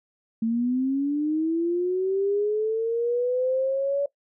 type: linear sweep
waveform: sine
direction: up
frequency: 222.3 to 570 Hz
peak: -21 dBFS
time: 0.42-4.06 s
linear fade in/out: 5 ms
effects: noise-tail reverb RT60 0.1 s tail -18 dB re dry